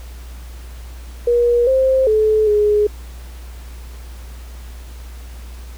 sine tone with pitch steps, 478.4 / 526 / 432.2 / 418.1 Hz, A#4 / C5 / A4 / G#4, +45 / +9 / -31 / +12 cents, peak -11 dBFS, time 1.27-2.87 s, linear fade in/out 5 ms, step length 400 ms, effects added 60 Hz sine -31 dBFS peak until 5.77 s + pink hiss -44 dBFS RMS until 5.77 s

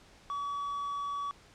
triangle tone, 1138 Hz, C#6, 45 cents sharp, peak -31 dBFS, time 0.3-1.31 s, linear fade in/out 0 ms, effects pink hiss -58 dBFS RMS until 1.54 s + low-pass 7000 Hz 12 dB/octave

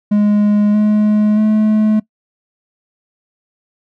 triangle tone with pitch steps, 207.7 / 211.2 / 214.8 Hz, G#3 / G#3 / A3, 0 / +29 / -41 cents, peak -7 dBFS, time 0.11-2 s, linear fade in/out 10 ms, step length 630 ms, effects noise-tail reverb RT60 0.1 s tail -21 dB re dry

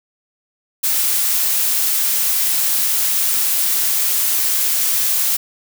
blue noise, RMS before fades -17 dBFS, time 0.83-5.37 s, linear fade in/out 10 ms, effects none

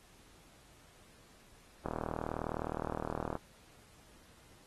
click train, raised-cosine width 1 ms, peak -22 dBFS, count 60, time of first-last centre 1.86-3.354 s, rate 39.5 Hz, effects pink hiss -62 dBFS RMS until 4.66 s + AAC 32 kbps

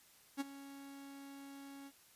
45% pulse tone with ADSR envelope, 277.2 Hz, C#4, in tune, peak -34 dBFS, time 0.37-1.92 s, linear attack 36 ms, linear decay 22 ms, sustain -16 dB, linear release 54 ms, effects white hiss -65 dBFS RMS until 2.15 s + resampled to 32000 Hz

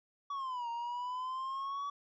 triangle exponential two-way sweep, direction down then up, 1142 to 929 to 1142 Hz, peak -34 dBFS, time 0.3-1.9 s, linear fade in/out 5 ms, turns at 0.69 s, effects resampled to 16000 Hz

